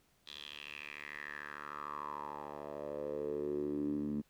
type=tone with band-pass filter sweep; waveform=10% pulse; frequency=73.42 Hz; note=D2; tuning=in tune; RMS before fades=-41 dBFS; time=0.26-4.22 s; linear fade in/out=20 ms; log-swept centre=3700 to 230 Hz; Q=5.4; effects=pink hiss -72 dBFS RMS until 4.29 s